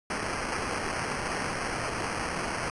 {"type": "noise with sample-and-hold", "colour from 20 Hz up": "white", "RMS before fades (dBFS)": -32, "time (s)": [0.1, 2.7], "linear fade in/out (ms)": 2, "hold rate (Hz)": 3675, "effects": ["resampled to 24000 Hz"]}